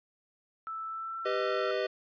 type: tone with pitch glide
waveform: sine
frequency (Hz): 1318.5 to 1347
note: E6 to E6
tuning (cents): 0 to +37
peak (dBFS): -35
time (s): 0.67-1.71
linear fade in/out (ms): 0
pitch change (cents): +37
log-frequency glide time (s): 0.87-1.3
type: chord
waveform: square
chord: G augmented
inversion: none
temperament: equal with one note detuned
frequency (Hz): 392 / 497.3 / 622.3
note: G4 / B4 / D#5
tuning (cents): 0 / +12 / 0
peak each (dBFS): -34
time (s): 1.25-1.87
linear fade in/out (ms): 10
effects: resampled to 11025 Hz